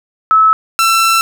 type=tone pair in turn; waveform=sine / sawtooth; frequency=1300 / 1340.4 Hz; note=E6 / E6; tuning=-24 / +29 cents; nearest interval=minor second; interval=53 cents; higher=second; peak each=-5 dBFS; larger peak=neither; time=0.31-0.53 / 0.79-1.21 s; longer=second; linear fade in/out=0 ms; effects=none

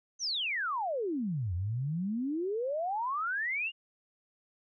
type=exponential two-way sweep; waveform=sine; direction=down then up; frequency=6350 to 84.2 to 2902 Hz; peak=-30 dBFS; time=0.19-3.72 s; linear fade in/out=50 ms; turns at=1.54 s; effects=none

